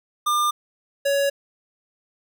square tone pair in turn, 1200 / 560.1 Hz, D6 / C#5, +37 / +18 cents, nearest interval octave + minor second, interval 1319 cents, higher first, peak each -19 dBFS, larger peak neither, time 0.26-0.51 / 1.05-1.3 s, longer neither, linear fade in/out 10 ms, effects none

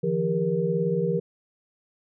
sine tone cluster, 154.2 / 172 / 399.7 / 471.3 Hz, D#3 / F3 / G4 / A#4, -15 / -26 / +34 / +19 cents, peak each -31 / -26 / -28 / -26 dBFS, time 0.03-1.2 s, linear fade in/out 10 ms, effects none

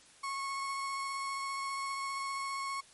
35% pulse tone with vibrato, 1097 Hz, C#6, 18 cents flat, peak -33 dBFS, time 0.23-2.81 s, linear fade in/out 10 ms, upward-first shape triangle, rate 15 Hz, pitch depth 12 cents each way, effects white hiss -59 dBFS RMS until 2.93 s + MP3 48 kbps

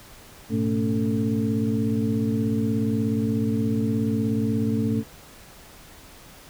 sine tone cluster, 106.3 / 123 / 221.9 / 281.2 / 444.8 Hz, G#2 / B2 / A3 / C#4 / A4, +41 / -7 / +15 / +25 / +19 cents, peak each -28 / -32 / -23 / -28 / -32 dBFS, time 0.49-5.04 s, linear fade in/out 50 ms, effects pink hiss -47 dBFS RMS until 6.49 s

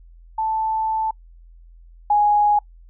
sine tone pair in turn, 880 / 830.6 Hz, A5 / G#5, 0 / 0 cents, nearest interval minor second, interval 100 cents, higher first, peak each -19 / -13 dBFS, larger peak second, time 0.38-1.11 / 2.1-2.59 s, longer first, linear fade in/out 5 ms, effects noise-tail reverb RT60 0.1 s tail -26 dB re dry + added 42 Hz sine -43 dBFS peak until 2.89 s

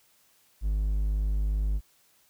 triangle tone, 51.3 Hz, G#1, 21 cents flat, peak -22 dBFS, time 0.61-1.81 s, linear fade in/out 50 ms, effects white hiss -64 dBFS RMS until 2.29 s

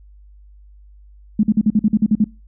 sine tone bursts, 212.9 Hz, G#3, 43 cents sharp, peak -10 dBFS, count 10, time 1.39-2.243 s, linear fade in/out 5 ms, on 43 ms, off 47 ms, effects noise-tail reverb RT60 0.3 s tail -23 dB re dry + added 50 Hz sine -42 dBFS peak until 2.47 s

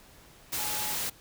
sine tone in noise, 845 Hz, G#5, 30 cents sharp, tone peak -40 dBFS, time 0.58-0.95 s, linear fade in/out 10 ms, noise white, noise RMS -32 dBFS, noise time 0.52-1.1 s, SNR -11 dB, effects pink hiss -55 dBFS RMS until 1.2 s

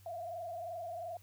sine tone with frequency modulation, 683 Hz, F5, 39 cents flat, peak -39 dBFS, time 0.06-1.17 s, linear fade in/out 2 ms, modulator 22.8 Hz, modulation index 1.5, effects added 96 Hz sine -58 dBFS peak until 1.22 s + white hiss -66 dBFS RMS until 1.22 s

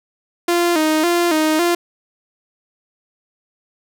sawtooth tone with vibrato, 328.4 Hz, E4, 6 cents flat, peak -10 dBFS, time 0.48-1.75 s, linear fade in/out 5 ms, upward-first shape square, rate 1.8 Hz, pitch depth 92 cents each way, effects none

